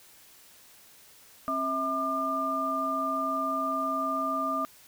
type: tone cluster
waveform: sine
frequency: 267.6 / 648 / 1201 Hz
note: C4 / E5 / D6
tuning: +39 / -30 / +38 cents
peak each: -34 / -34 / -28 dBFS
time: 1.48-4.65 s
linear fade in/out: 0 ms
effects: white hiss -55 dBFS RMS until 4.87 s